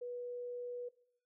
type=tone; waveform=sine; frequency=488.3 Hz; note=B4; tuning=20 cents flat; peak=-40 dBFS; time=0.01-0.89 s; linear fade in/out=10 ms; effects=noise-tail reverb RT60 0.6 s tail -18 dB re dry